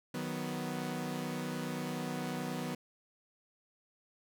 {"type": "chord", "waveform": "sawtooth", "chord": "B major", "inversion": "first", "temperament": "equal", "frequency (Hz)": [155.56, 185, 246.9], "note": ["D#3", "F#3", "B3"], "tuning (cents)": [0, 0, 0], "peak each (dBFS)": [-37, -37, -35], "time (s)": [0.14, 2.75], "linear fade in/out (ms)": 5, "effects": []}